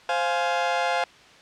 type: chord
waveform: sawtooth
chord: F minor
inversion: second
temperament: just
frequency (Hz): 523.8 / 698.5 / 838.1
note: C5 / F5 / Ab5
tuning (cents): +2 / 0 / +16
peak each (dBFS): -24 / -21 / -23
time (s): 0.09-1.04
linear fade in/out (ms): 2
effects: white hiss -50 dBFS RMS until 1.41 s + low-pass 4000 Hz 12 dB/octave